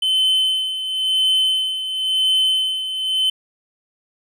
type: tone with tremolo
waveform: triangle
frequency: 3059 Hz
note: G7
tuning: 43 cents flat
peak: -12 dBFS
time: 0.02-3.3 s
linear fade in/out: 5 ms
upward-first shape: sine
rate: 0.96 Hz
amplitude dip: 65%
effects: none